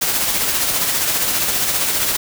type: noise with tremolo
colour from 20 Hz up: white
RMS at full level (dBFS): -17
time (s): 0.01-2.17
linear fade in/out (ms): 10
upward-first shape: sine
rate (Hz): 15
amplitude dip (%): 35
effects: none